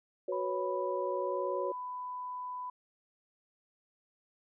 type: chord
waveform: sine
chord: F# suspended fourth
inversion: none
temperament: equal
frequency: 370 / 493.9 / 554.4 Hz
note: F#4 / B4 / C#5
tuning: 0 / 0 / 0 cents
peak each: -36 / -38 / -35 dBFS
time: 0.28-1.72 s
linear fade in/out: 5 ms
type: tone with pitch glide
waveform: sine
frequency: 987.8 to 997 Hz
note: B5 to B5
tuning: 0 to +16 cents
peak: -37 dBFS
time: 0.32-2.7 s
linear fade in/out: 5 ms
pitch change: +16 cents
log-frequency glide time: 1.23-1.36 s
effects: none